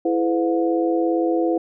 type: tone cluster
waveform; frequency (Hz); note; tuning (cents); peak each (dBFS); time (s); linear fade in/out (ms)
sine; 331.9 / 429.3 / 507 / 718; E4 / A4 / B4 / F5; +12 / -43 / +45 / +48; -19 / -28 / -23 / -27; 0.05-1.58; 5
effects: none